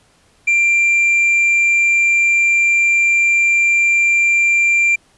triangle tone, 2371 Hz, D7, 16 cents sharp, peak -9 dBFS, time 0.47-4.96 s, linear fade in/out 10 ms, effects pink hiss -54 dBFS RMS until 5.17 s + resampled to 24000 Hz

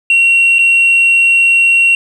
sine tone with dropouts, 2738 Hz, F7, 35 cents flat, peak -4 dBFS, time 0.1-1.95 s, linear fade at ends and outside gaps 2 ms, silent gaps 0.585-0.59 s, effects tanh soft clip ceiling -4 dBFS + 7-bit

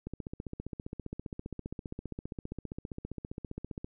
click train, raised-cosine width 3 ms, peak -25 dBFS, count 58, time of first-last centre 0.07-3.845 s, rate 15.1 Hz, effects none

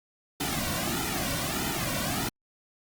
pink noise with flanger, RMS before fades -30 dBFS, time 0.4-2.29 s, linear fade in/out 5 ms, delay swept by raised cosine 1.8 to 2.39 ms, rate 1.6 Hz, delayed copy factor -0.85, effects Opus 48 kbps

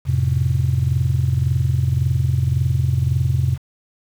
sine chord, F major, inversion none, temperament just, 87.31 / 109.13 / 130.96 Hz, F2 / A2 / C3, 0 / -14 / +2 cents, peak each -19 / -22 / -17 dBFS, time 0.05-3.58 s, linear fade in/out 50 ms, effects tanh soft clip ceiling -8 dBFS + 7-bit

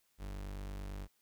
40% pulse tone, 49 Hz, G1, in tune, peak -40 dBFS, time 0.18-1.08 s, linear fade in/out 50 ms, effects white hiss -75 dBFS RMS until 1.21 s

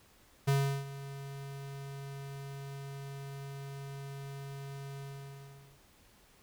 square tone with ADSR envelope, 138.5 Hz, C#3, 1 cent flat, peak -25 dBFS, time 0.47-5.81 s, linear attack 14 ms, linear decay 360 ms, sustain -17 dB, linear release 820 ms, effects pink hiss -63 dBFS RMS until 6.42 s

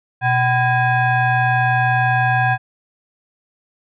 sine tone with frequency modulation, 757 Hz, F#5, 39 cents sharp, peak -13 dBFS, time 0.21-2.58 s, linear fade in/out 50 ms, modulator 880 Hz, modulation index 1.3, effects none

